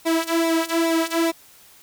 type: tone with flanger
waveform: sawtooth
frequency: 329.6 Hz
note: E4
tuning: in tune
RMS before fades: -21 dBFS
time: 0.05-1.32 s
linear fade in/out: 20 ms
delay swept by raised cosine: 0.64 to 3.04 ms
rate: 2.4 Hz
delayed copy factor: -0.8
effects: white hiss -50 dBFS RMS until 1.82 s